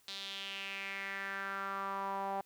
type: tone with band-pass filter sweep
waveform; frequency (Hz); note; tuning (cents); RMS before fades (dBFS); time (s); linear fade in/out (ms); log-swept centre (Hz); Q
sawtooth; 196; G3; 0; -40; 0.08-2.41; 2; 4000 to 790; 4
effects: white hiss -68 dBFS RMS until 2.45 s